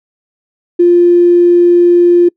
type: tone with tanh clipping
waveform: triangle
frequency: 349.2 Hz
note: F4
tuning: in tune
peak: -3 dBFS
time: 0.79-2.29 s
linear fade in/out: 10 ms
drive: 3 dB
effects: noise-tail reverb RT60 0.1 s tail -25 dB re dry